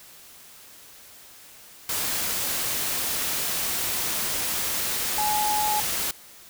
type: tone in noise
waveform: sine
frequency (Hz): 845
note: G#5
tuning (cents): +30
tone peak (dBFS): -23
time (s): 5.18-5.8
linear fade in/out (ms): 2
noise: white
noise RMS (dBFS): -27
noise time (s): 1.89-6.11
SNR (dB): +1
effects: white hiss -48 dBFS RMS until 6.49 s